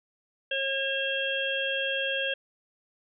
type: harmonic tone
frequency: 542 Hz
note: C#5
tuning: 39 cents flat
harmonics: 1 / 3 / 5 / 6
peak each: -32 / -32 / -32 / -32 dBFS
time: 0.51-2.34 s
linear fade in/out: 5 ms
effects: none